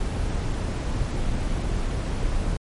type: noise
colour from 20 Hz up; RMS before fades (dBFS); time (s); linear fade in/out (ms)
brown; -25; 0-2.57; 5
effects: MP3 48 kbps